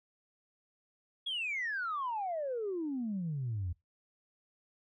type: exponential sweep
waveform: sine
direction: down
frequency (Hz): 3386 to 82.41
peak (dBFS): -32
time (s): 1.26-3.73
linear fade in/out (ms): 10
effects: noise-tail reverb RT60 0.2 s tail -23 dB re dry + tanh soft clip ceiling -29 dBFS